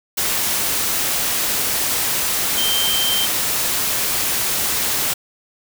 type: tone in noise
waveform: sine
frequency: 3136 Hz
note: G7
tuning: in tune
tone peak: -19 dBFS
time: 2.57-3.26 s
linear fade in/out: 10 ms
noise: white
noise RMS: -20 dBFS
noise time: 0.17-5.14 s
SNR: -2 dB
effects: none